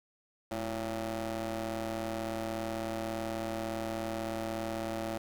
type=ring-modulated tone; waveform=20% pulse; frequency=116.5 Hz; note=A#2; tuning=1 cent flat; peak=-26 dBFS; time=0.51-5.18 s; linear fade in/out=5 ms; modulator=447 Hz; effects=none